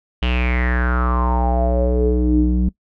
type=tone with low-pass filter sweep; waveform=square; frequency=61.6 Hz; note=B1; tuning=4 cents flat; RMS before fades=-17 dBFS; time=0.22-2.69 s; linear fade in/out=5 ms; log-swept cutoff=3000 to 220 Hz; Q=7.9; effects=noise-tail reverb RT60 0.1 s tail -21 dB re dry